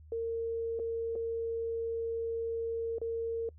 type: tone with dropouts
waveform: sine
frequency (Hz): 458.2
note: A#4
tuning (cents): -30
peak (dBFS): -31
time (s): 0.12-3.49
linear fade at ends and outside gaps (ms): 2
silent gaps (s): 0.792-0.797 / 1.155-1.159 / 2.984-3.015
effects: noise-tail reverb RT60 0.1 s tail -25 dB re dry + added 77 Hz sine -51 dBFS peak until 3.58 s